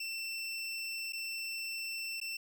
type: tone with dropouts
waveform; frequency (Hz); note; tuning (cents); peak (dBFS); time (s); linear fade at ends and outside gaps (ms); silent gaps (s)
25% pulse; 2685; E7; +31; -33; 0-2.37; 5; 1.124-1.131 / 2.202-2.213
effects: none